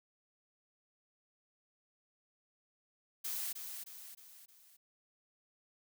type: noise with echo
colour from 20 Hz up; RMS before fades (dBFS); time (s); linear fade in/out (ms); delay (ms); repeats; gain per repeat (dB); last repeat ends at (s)
blue; -39; 3.24-3.53; 10; 310; 4; -6; 4.77
effects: none